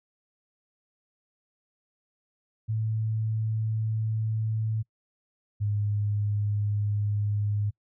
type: tone pair in turn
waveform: sine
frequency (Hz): 110 / 103.58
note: A2 / G#2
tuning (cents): 0 / -4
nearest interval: minor second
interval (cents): 104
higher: first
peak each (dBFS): -25 / -24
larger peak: second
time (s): 2.68-4.83 / 5.6-7.71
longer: first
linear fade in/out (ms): 20
effects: noise-tail reverb RT60 0.1 s tail -26 dB re dry